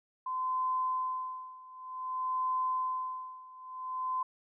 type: tone with tremolo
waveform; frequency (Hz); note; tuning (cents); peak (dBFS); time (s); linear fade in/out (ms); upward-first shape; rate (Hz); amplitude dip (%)
sine; 1027; C6; -33; -28; 0.26-4.23; 5; sine; 0.54; 90
effects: none